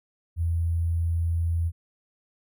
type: tone with sample-and-hold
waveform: sine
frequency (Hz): 83.8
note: E2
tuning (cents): +29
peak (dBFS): -22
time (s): 0.36-1.72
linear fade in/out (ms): 50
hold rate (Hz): 11025
effects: none